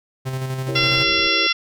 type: tone with tremolo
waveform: 45% pulse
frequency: 131.1 Hz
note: C3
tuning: 4 cents sharp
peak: -22 dBFS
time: 0.25-1.04 s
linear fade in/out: 20 ms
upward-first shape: square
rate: 12 Hz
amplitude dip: 35%
type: chord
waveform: sine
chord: E diminished seventh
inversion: none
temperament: equal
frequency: 329.6 / 392 / 466.2 / 554.4 Hz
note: E4 / G4 / Bb4 / Db5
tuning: 0 / 0 / 0 / 0 cents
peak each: -29 / -30 / -33 / -31 dBFS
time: 0.68-1.47 s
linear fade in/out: 2 ms
type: harmonic tone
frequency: 684 Hz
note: F5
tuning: 36 cents flat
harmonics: 2 / 3 / 4 / 5 / 6 / 7 / 8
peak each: -25 / -23 / -21 / -22 / -29 / -28 / -24 dBFS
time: 0.75-1.53 s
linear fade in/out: 10 ms
type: low-pass noise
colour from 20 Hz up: pink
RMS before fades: -37 dBFS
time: 0.79-1.29 s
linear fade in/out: 20 ms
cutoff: 420 Hz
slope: 96 dB/octave
effects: none